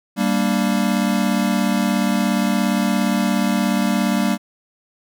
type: chord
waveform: square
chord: G minor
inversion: none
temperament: equal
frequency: 196 / 233.1 / 293.7 Hz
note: G3 / Bb3 / D4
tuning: 0 / 0 / 0 cents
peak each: -20 / -21 / -25 dBFS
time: 0.16-4.38 s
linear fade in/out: 50 ms
effects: none